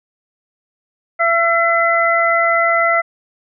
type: harmonic tone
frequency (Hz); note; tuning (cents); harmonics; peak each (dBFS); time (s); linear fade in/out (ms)
674; E5; +38; 1 / 2 / 3; -16 / -16 / -16; 1.19-3.02; 20
effects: none